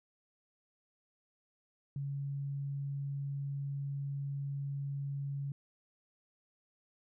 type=tone; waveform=sine; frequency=140 Hz; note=C#3; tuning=18 cents sharp; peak=-35 dBFS; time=1.96-5.52 s; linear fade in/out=2 ms; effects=none